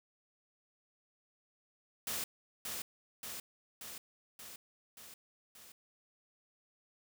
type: noise with echo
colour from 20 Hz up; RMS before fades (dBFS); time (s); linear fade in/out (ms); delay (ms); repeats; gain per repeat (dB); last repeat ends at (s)
white; -38; 2.07-2.24; 2; 580; 6; -3; 5.72
effects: none